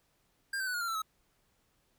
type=tone with pitch steps; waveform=square; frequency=1600 / 1542.8 / 1487.7 / 1434.5 / 1383.3 / 1333.8 / 1286.2 Hz; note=G6 / G6 / F#6 / F6 / F6 / E6 / E6; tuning=+35 / -28 / +9 / +46 / -17 / +20 / -43 cents; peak=-33 dBFS; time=0.53-1.02 s; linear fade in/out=5 ms; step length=70 ms; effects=pink hiss -73 dBFS RMS until 1.98 s